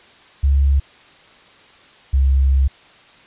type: tone pair in turn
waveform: sine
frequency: 69.3 / 67.25 Hz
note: C#2 / C2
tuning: 0 / +48 cents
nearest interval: minor second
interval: 52 cents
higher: first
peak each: -11 dBFS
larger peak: neither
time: 0.43-0.8 / 2.13-2.68 s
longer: second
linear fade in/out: 10 ms
effects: white hiss -47 dBFS RMS until 3.26 s + resampled to 8000 Hz